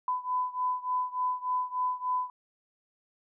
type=beating tone pair; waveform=sine; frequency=1002 / 1005.4 Hz; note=B5 / B5; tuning=+25 / +31 cents; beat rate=3.4 Hz; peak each=-30 / -32 dBFS; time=0.08-2.3 s; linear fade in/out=2 ms; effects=none